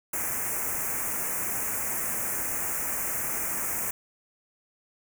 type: band-stop noise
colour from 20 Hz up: white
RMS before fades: -30 dBFS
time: 0.13-3.91 s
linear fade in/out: 5 ms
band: 2400 to 6300 Hz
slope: 48 dB/octave
effects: none